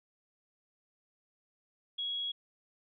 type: tone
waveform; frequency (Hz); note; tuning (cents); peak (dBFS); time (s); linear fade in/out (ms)
sine; 3324; G#7; +1; -33; 1.98-2.32; 10
effects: none